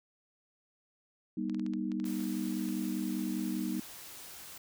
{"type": "chord", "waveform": "sine", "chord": "G augmented", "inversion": "none", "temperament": "equal with one note detuned", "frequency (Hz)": [196, 241, 311.1], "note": ["G3", "B3", "D#4"], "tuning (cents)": [0, -42, 0], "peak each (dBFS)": -36, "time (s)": [1.37, 3.8], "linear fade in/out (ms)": 5}
{"type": "clicks", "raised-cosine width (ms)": 0.2, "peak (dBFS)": -32, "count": 10, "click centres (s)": [1.497, 1.546, 1.596, 1.664, 1.736, 1.918, 2, 2.043, 2.205, 2.688]}
{"type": "noise", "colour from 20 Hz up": "white", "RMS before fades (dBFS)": -48, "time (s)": [2.05, 4.58], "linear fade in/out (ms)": 5}
{"effects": []}